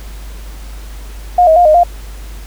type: tone with pitch steps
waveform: sine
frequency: 714 / 638 / 706 / 616 / 699 Hz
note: F5 / D#5 / F5 / D#5 / F5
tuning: +38 / +43 / +19 / -17 / +1 cents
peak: -4 dBFS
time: 1.38-1.835 s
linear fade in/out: 5 ms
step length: 91 ms
effects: added 50 Hz sine -26 dBFS peak until 2.46 s + pink hiss -38 dBFS RMS until 2.46 s